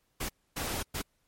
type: noise bursts at uneven times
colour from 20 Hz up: pink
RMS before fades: -34 dBFS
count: 3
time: 0.2-0.29 / 0.56-0.83 / 0.94-1.02 s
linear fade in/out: 10 ms
effects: pink hiss -74 dBFS RMS until 1.27 s + MP3 64 kbps